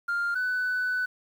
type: tone pair in turn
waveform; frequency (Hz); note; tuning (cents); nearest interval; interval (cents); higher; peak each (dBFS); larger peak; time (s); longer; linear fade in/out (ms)
sine; 1400 / 1496.9; F6 / F#6; +4 / +20; minor second; 116; second; -23 / -23; neither; 0.08-0.35 / 0.35-1.06; second; 10
effects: tanh soft clip ceiling -23 dBFS + 9-bit

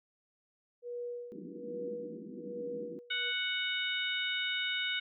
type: tone with tremolo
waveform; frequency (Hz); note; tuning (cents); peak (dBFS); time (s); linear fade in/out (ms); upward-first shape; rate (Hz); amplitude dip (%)
sine; 482.9; B4; -39; -36; 0.82-3.33; 50; sine; 1.2; 90
type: band-pass noise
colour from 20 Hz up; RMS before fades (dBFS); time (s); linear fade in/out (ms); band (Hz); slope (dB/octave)
white; -46; 1.32-2.99; 0; 170 to 390; 96
type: harmonic tone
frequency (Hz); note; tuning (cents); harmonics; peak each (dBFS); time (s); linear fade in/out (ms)
740; F#5; 0; 2 / 3 / 4 / 5; -37 / -37 / -37 / -37; 3.1-5; 10
effects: none

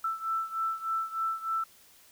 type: beating tone pair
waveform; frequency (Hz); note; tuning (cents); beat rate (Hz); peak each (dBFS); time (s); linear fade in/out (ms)
sine; 1326 / 1329.3; E6 / E6; +10 / +14; 3.3; -31 / -34; 0.04-1.64; 5
effects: white hiss -58 dBFS RMS until 2.11 s

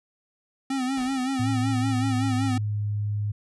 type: tone with vibrato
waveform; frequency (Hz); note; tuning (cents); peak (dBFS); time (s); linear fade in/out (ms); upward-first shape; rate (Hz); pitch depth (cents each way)
square; 261.6; C4; 0; -25; 0.7-2.58; 5; sine; 5.3; 73
type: noise with exponential decay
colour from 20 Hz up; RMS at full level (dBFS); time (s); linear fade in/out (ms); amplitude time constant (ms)
pink; -42; 0.97-1.62; 2; 140
type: tone with pitch glide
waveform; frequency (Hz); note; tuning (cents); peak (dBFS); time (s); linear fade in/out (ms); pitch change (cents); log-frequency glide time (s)
sine; 110.8 to 103.98; A2 to G#2; +13 to +3; -24; 1.39-3.32; 10; -110; 1.83-2.81
effects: resampled to 24000 Hz

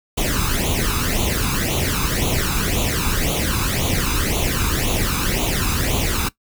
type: noise with flanger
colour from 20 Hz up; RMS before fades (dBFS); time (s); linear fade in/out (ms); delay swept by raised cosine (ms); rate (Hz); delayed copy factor
pink; -20; 0.17-6.29; 10; 0.29 to 0.81; 1.9; +0.75
effects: noise-tail reverb RT60 0.1 s tail -18 dB re dry

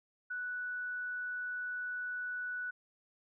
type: tone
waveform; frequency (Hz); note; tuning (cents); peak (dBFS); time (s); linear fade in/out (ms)
sine; 1480; F#6; 0; -36; 0.3-2.71; 10
effects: none

